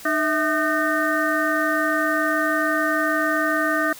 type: harmonic tone with a mistuned harmonic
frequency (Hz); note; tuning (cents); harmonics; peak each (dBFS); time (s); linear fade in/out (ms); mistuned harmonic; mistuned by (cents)
305.2; D#4; -33; 1 / 2 / 4 / 5 / 6; -25 / -25 / -25 / -25 / -25; 0.05-3.93; 5; 2; +110
effects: white hiss -41 dBFS RMS until 3.99 s